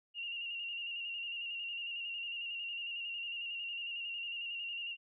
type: tone with vibrato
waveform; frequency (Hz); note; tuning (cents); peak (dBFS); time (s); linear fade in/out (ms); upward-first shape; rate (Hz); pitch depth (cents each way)
sine; 2794; F7; 0; -38; 0.14-4.97; 50; square; 11; 32
effects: none